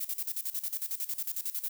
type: noise with tremolo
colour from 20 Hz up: violet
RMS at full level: -33 dBFS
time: 0-1.69 s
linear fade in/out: 10 ms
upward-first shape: square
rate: 11 Hz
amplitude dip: 80%
effects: none